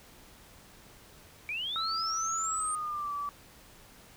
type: linear sweep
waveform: sine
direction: up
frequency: 2295 to 8870 Hz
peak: -32 dBFS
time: 1.49-2.75 s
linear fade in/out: 0 ms
type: tone with pitch glide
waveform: sine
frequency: 1318.5 to 1154.5 Hz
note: E6 to D6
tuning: 0 to -30 cents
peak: -32 dBFS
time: 1.76-3.29 s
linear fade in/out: 0 ms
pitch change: -230 cents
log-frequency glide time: 2.45-3.13 s
effects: pink hiss -55 dBFS RMS until 4.16 s